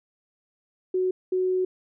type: tone bursts at uneven times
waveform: sine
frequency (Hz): 370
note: F#4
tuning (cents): 0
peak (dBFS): -21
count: 2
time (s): 0.94-1.11 / 1.32-1.65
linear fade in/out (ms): 5
effects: none